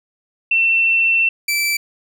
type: tone pair in turn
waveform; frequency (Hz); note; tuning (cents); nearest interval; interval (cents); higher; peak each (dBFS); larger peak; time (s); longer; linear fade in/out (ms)
sine / sawtooth; 2693 / 2326; E7 / D7; +36 / -17; minor third; 253; first; -12 / -13; first; 0.51-1.29 / 1.48-1.77; first; 5
effects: none